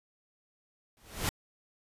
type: noise with exponential growth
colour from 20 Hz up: pink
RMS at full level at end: -27 dBFS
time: 0.97-1.29 s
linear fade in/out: 0 ms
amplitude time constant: 69 ms
effects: resampled to 32000 Hz